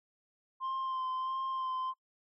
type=tone with vibrato; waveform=sine; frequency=1046 Hz; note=C6; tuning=1 cent flat; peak=-30 dBFS; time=0.6-1.94 s; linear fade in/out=50 ms; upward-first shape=sine; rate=1.5 Hz; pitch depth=21 cents each way; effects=noise-tail reverb RT60 0.1 s tail -24 dB re dry + tanh soft clip ceiling -32 dBFS